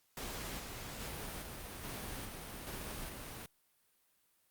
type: noise with tremolo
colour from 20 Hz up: pink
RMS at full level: -43 dBFS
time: 0.17-3.46 s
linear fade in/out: 2 ms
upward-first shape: square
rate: 1.2 Hz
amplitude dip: 30%
effects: white hiss -74 dBFS RMS until 4.5 s + Opus 48 kbps